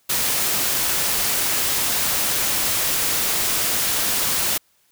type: noise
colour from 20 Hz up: white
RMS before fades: -21 dBFS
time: 0.09-4.58 s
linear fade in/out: 10 ms
effects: white hiss -62 dBFS RMS until 4.91 s